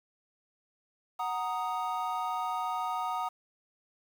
triangle chord, D# minor, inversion first, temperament equal, 740 / 932.3 / 1244.5 Hz, F#5 / A#5 / D#6, 0 / 0 / 0 cents, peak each -33 dBFS, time 1.19-3.29 s, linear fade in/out 10 ms, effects 9-bit

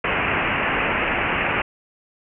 white low-pass noise, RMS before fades -22 dBFS, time 0.04-1.62 s, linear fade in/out 5 ms, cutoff 2800 Hz, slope 96 dB/octave, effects none

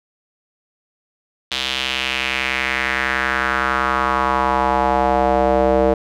square tone with band-pass filter sweep, 65.4 Hz, C2, in tune, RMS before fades -18 dBFS, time 1.51-5.94 s, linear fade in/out 5 ms, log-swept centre 3500 to 530 Hz, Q 2.8, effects none

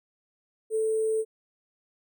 sine tone with sample-and-hold, 440 Hz, A4, in tune, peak -23 dBFS, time 0.7-1.25 s, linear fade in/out 50 ms, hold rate 8820 Hz, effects none

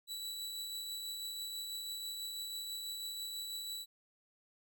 sawtooth tone with tremolo, 3942 Hz, B7, 4 cents flat, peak -36 dBFS, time 0.07-3.86 s, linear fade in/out 50 ms, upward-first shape triangle, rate 6.1 Hz, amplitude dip 30%, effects none

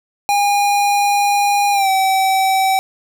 square tone with pitch glide, 813 to 767.4 Hz, G#5 to G5, -37 to -37 cents, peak -13 dBFS, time 0.29-2.79 s, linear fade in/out 0 ms, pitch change -100 cents, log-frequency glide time 1.72-1.89 s, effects none

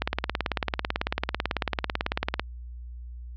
click train, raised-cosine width 0.3 ms, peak -8 dBFS, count 44, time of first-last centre 0.02-2.396 s, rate 18.1 Hz, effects added 60 Hz sine -37 dBFS peak until 3.36 s + low-pass 4000 Hz 12 dB/octave

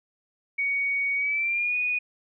sine tone with pitch glide, 2240 to 2471 Hz, C#7 to D#7, +18 to -13 cents, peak -23 dBFS, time 0.58-1.99 s, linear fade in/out 10 ms, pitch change +169 cents, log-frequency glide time 1.16-1.76 s, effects none

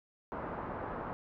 white low-pass noise, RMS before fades -40 dBFS, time 0.32-1.13 s, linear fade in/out 0 ms, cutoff 1200 Hz, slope 24 dB/octave, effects none

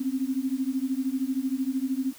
sine beating tone pair, 257.6 / 270.6 Hz, C4 / C#4, -27 / -42 cents, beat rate 13 Hz, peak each -28 dBFS, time 0-2.13 s, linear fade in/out 10 ms, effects white hiss -50 dBFS RMS until 2.18 s

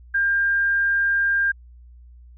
sine tone, 1600 Hz, G6, 35 cents sharp, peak -17 dBFS, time 0.14-1.52 s, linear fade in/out 10 ms, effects added 60 Hz sine -43 dBFS peak until 2.37 s

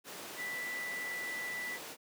sine tone in noise, 1975.5 Hz, B6, in tune, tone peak -37 dBFS, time 0.36-1.79 s, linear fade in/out 50 ms, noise pink, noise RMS -44 dBFS, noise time 0.04-1.97 s, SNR +4 dB, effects high-pass 300 Hz 12 dB/octave

